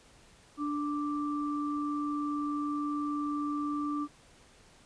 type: tone pair together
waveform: sine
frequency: 293.7 / 1174.8 Hz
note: D4 / D6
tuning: 0 / 0 cents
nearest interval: 2 octaves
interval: 2400 cents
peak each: -31 / -36 dBFS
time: 0.57-4.08 s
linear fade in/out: 50 ms
effects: pink hiss -59 dBFS RMS until 4.85 s + resampled to 22050 Hz